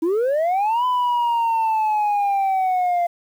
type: linear two-way sweep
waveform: sine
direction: up then down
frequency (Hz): 311.1 to 1007 to 689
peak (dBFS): -14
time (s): 0.02-3.07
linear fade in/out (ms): 10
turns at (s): 0.85
effects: tanh soft clip ceiling -16 dBFS + 8-bit